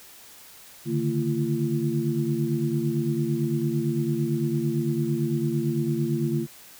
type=tone cluster; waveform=sine; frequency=142 / 150.9 / 226.4 / 341 Hz; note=C#3 / D3 / A3 / F4; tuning=+42 / +47 / +50 / -41 cents; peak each=-28 dBFS; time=0.85-6.47 s; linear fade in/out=50 ms; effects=white hiss -48 dBFS RMS until 6.79 s